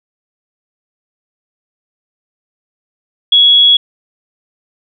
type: tone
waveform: sine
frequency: 3349 Hz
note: G#7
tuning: 14 cents sharp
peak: -4 dBFS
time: 3.32-3.77 s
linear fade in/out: 5 ms
effects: none